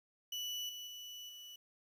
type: tone with level steps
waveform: 35% pulse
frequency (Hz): 2960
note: F#7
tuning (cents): 0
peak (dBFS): -37 / -43 / -45 / -48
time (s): 0.32-1.56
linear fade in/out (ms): 5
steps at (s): 0.69 / 0.87 / 1.29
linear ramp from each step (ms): 2
effects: 11-bit